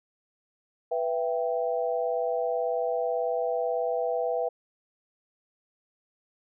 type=chord; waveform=sine; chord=E minor; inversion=second; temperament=equal with one note detuned; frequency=493.9 / 665.8 / 784 Hz; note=B4 / E5 / G5; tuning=0 / +17 / 0 cents; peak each=-28 / -29 / -33 dBFS; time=0.91-4.49 s; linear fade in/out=10 ms; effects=none